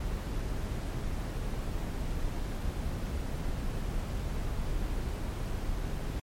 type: noise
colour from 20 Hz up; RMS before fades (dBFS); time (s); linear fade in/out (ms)
brown; -33; 0-6.2; 5
effects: MP3 64 kbps